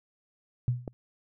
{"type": "tone with exponential decay", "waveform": "sine", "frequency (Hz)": 122.8, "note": "B2", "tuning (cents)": -9, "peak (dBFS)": -20, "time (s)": [0.68, 0.93], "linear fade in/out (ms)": 0, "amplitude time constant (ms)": 54}
{"type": "click", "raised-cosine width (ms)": 2, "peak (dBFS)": -22, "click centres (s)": 0.878}
{"effects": []}